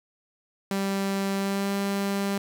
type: tone with pitch glide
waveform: sawtooth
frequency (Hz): 196 to 198.51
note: G3 to G3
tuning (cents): 0 to +22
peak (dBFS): -21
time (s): 0.71-2.38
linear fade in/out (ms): 2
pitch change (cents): +22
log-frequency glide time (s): 1.36-1.71
effects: 8-bit